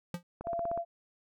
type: tone with exponential decay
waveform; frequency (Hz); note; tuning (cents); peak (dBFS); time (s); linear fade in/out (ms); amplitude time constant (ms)
square; 174.61; F3; 0; -31; 0.14-0.23; 2; 19
type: click train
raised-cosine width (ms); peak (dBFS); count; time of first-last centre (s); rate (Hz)
1; -26; 7; 0.41-0.776; 16.4
type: tone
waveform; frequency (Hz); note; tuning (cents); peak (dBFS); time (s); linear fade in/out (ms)
sine; 681; F5; -44; -31; 0.44-0.85; 50
effects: none